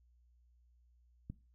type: click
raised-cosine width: 5 ms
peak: -30 dBFS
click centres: 1.3 s
effects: noise-tail reverb RT60 0.3 s tail -18 dB re dry + added 60 Hz sine -65 dBFS peak until 1.54 s